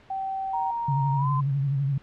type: tone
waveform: sine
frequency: 772 Hz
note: G5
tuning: 27 cents flat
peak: -27 dBFS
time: 0.1-0.71 s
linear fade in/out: 5 ms
type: tone with pitch glide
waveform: sine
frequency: 935 to 1025.5 Hz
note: A#5 to C6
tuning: +5 to -35 cents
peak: -26 dBFS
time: 0.53-1.41 s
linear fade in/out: 10 ms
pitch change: +160 cents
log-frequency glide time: 1.16-1.28 s
type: tone with vibrato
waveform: sine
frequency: 138.59 Hz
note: C#3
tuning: in tune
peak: -22 dBFS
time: 0.88-1.98 s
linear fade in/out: 5 ms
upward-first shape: sine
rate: 12 Hz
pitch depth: 63 cents each way
effects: pink hiss -54 dBFS RMS until 2.02 s + low-pass 3000 Hz 12 dB/octave